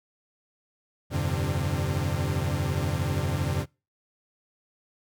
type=tone cluster; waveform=40% pulse; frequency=85.1 / 97.6 / 130.9 / 148.2 Hz; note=F2 / G2 / C3 / D3; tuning=-44 / -7 / +1 / +16 cents; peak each=-30 dBFS; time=1.1-3.66 s; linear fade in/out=50 ms; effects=noise-tail reverb RT60 0.3 s tail -26 dB re dry